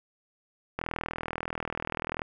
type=click train; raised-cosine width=0.5 ms; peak=-16 dBFS; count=59; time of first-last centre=0.79-2.219 s; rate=40.6 Hz; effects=none